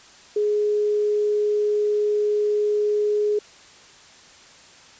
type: tone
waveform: sine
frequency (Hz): 418.3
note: G#4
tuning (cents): +12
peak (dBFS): -18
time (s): 0.36-3.39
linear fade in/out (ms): 5
effects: white hiss -48 dBFS RMS until 4.99 s + resampled to 16000 Hz